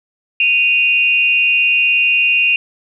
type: tone pair together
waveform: sine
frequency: 2489 / 2772 Hz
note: D#7 / F7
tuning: 0 / -14 cents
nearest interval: major second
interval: 186 cents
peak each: -13 dBFS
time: 0.4-2.56 s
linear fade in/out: 2 ms
effects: none